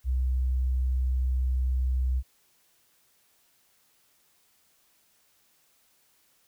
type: tone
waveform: sine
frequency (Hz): 63.8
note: C2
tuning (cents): -43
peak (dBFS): -23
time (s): 0.04-2.23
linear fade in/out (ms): 50
effects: white hiss -66 dBFS RMS until 6.47 s